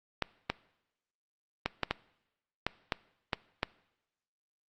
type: clicks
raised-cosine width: 0.3 ms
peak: -12 dBFS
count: 9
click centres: 0.223 / 0.5 / 1.66 / 1.833 / 1.91 / 2.666 / 2.922 / 3.332 / 3.631 s
effects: noise-tail reverb RT60 0.9 s tail -21 dB re dry + Opus 48 kbps